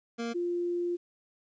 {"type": "tone pair in turn", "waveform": ["25% pulse", "sine"], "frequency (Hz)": [233.1, 349.3], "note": ["A#3", "F4"], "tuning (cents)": [0, 0], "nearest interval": "perfect fifth", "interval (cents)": 700, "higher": "second", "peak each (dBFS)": -28, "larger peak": "neither", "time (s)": [[0.18, 0.34], [0.34, 0.97]], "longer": "second", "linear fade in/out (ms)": 20, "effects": ["resampled to 16000 Hz", "11-bit"]}